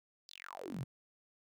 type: tone with high-pass filter sweep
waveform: sawtooth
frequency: 46.35 Hz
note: F#1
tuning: 4 cents sharp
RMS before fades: -45 dBFS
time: 0.28-0.84 s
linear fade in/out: 10 ms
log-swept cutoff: 5100 to 110 Hz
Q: 9.1
effects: none